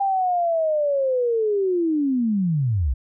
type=linear sweep; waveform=sine; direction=down; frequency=798 to 56.1 Hz; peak=-18 dBFS; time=0-2.94 s; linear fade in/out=10 ms; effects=none